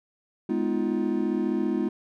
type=chord; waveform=triangle; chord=F half-diminished seventh; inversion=first; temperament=just; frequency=209.5 / 251.4 / 314.3 / 349.2 Hz; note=Ab3 / Cb4 / Eb4 / F4; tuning=+15 / +31 / +18 / 0 cents; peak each=-27 dBFS; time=0.49-1.89 s; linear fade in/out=5 ms; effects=none